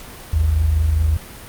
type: tone pair together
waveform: sine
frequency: 53.97 / 78.9 Hz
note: A1 / D#2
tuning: -33 / +25 cents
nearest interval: perfect fifth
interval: 658 cents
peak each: -22 / -14 dBFS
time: 0.33-1.17 s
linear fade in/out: 5 ms
effects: pink hiss -37 dBFS RMS until 1.48 s + Opus 48 kbps